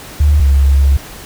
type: tone pair in turn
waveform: sine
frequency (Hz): 73.42 / 68.97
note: D2 / C#2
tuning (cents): 0 / -8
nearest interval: minor second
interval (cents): 108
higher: first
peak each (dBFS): -6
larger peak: neither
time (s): 0.2-0.4 / 0.4-0.97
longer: second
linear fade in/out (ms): 5
effects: pink hiss -32 dBFS RMS until 1.25 s